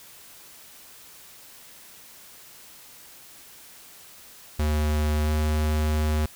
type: tone with pitch glide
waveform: square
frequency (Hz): 75.7 to 76.58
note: D#2 to D#2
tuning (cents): -47 to -27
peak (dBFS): -22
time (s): 4.59-6.26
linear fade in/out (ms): 5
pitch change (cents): +20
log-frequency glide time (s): 5.23-5.3
effects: white hiss -48 dBFS RMS until 6.35 s